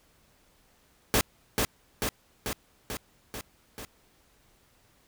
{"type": "noise with echo", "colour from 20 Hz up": "pink", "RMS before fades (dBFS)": -23, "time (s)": [1.14, 1.21], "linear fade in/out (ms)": 0, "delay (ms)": 440, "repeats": 6, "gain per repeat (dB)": -3, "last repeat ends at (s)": 3.85, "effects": ["pink hiss -64 dBFS RMS until 5.07 s"]}